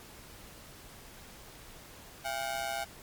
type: ring-modulated tone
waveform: sawtooth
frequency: 740 Hz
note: F#5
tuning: in tune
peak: -26 dBFS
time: 2.24-2.85 s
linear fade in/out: 20 ms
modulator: 63.5 Hz
effects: pink hiss -51 dBFS RMS until 3.02 s + MP3 96 kbps